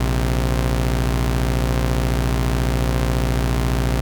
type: tone pair together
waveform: sawtooth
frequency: 58.23 / 130.81 Hz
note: A#1 / C3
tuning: -1 / 0 cents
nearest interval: octave + major second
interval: 1401 cents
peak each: -14 / -19 dBFS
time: 0-4.01 s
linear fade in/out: 5 ms
effects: none

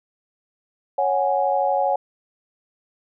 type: chord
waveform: sine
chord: C# suspended fourth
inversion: none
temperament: just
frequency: 554.4 / 739.2 / 831.5 Hz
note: C#5 / F#5 / G#5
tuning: 0 / -2 / +2 cents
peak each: -22 dBFS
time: 0.98-1.96 s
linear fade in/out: 5 ms
effects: none

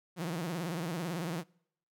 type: tone with vibrato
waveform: sawtooth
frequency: 169.3 Hz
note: E3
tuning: 46 cents sharp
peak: -30 dBFS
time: 0.16-1.44 s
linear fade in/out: 50 ms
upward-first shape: sine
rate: 18 Hz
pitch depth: 150 cents each way
effects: noise-tail reverb RT60 0.7 s tail -26 dB re dry

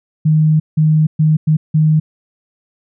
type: tone bursts at uneven times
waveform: sine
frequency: 155.3 Hz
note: D#3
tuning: 3 cents flat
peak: -8 dBFS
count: 5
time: 0.25-0.6 / 0.77-1.07 / 1.19-1.37 / 1.47-1.57 / 1.74-2 s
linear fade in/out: 10 ms
effects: none

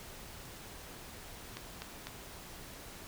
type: click train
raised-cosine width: 0.2 ms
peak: -23 dBFS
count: 3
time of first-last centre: 1.57-2.07 s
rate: 4 Hz
effects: pink hiss -49 dBFS RMS until 3.07 s

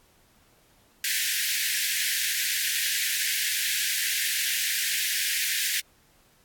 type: high-pass noise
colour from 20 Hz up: pink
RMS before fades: -27 dBFS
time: 1.04-5.8 s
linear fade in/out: 2 ms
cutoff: 1600 Hz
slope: 96 dB/octave
effects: pink hiss -61 dBFS RMS until 6.44 s + AAC 64 kbps

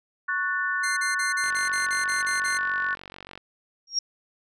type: chord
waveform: sine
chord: F# minor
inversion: second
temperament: just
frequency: 1110 / 1480 / 1776 Hz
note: C#6 / F#6 / A6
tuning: +2 / 0 / +16 cents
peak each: -31 / -26 / -29 dBFS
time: 0.28-2.95 s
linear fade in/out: 10 ms
type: tone bursts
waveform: 10% pulse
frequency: 2093 Hz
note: C7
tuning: in tune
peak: -19 dBFS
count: 10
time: 0.83-2.581 s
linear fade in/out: 10 ms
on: 140 ms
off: 39 ms
type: click train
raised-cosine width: 0.3 ms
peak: -24 dBFS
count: 92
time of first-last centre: 1.44-3.376 s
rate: 47 Hz
type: tone with exponential growth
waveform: sine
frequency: 5588 Hz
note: F8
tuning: in tune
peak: -18 dBFS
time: 3.87-3.99 s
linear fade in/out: 5 ms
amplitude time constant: 25 ms
effects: resampled to 24000 Hz

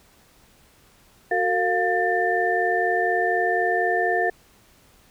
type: tone cluster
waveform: sine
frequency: 370.6 / 454.7 / 705 / 1784 Hz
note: F#4 / A#4 / F5 / A6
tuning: +3 / -43 / +16 / +23 cents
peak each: -26 / -26 / -23 / -24 dBFS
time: 1.31-4.3 s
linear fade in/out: 5 ms
effects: pink hiss -56 dBFS RMS until 5.1 s

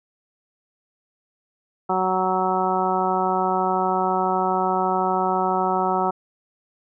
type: harmonic tone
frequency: 186.4 Hz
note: F#3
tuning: 13 cents sharp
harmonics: 1 / 2 / 3 / 4 / 5 / 6 / 7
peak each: -29 / -26 / -31 / -23 / -25 / -31 / -27 dBFS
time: 1.89-6.11 s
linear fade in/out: 10 ms
effects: none

